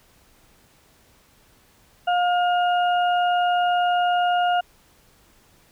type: harmonic tone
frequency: 711 Hz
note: F5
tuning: 31 cents sharp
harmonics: 1 / 2 / 4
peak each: -18 / -27 / -31 dBFS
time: 2.07-4.61 s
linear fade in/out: 10 ms
effects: pink hiss -57 dBFS RMS until 5.71 s